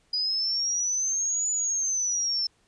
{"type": "exponential two-way sweep", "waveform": "sine", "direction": "up then down", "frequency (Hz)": [4906, 6970, 5300], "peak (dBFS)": -24, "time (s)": [0.13, 2.47], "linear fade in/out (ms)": 5, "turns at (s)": 1.5, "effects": ["pink hiss -66 dBFS RMS until 2.67 s", "resampled to 22050 Hz"]}